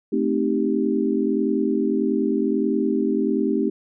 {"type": "chord", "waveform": "sine", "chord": "A half-diminished seventh", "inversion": "none", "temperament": "equal", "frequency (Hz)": [220, 261.6, 311.1, 392], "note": ["A3", "C4", "Eb4", "G4"], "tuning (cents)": [0, 0, 0, 0], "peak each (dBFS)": -24, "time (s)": [0.12, 3.7], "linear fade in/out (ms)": 10, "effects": []}